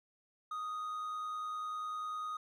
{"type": "tone with amplitude modulation", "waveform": "triangle", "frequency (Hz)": 1244.5, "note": "D#6", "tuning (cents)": 0, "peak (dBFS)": -34, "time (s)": [0.51, 2.37], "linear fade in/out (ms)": 5, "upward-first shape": "sine", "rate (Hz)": 110, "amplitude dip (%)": 30, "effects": []}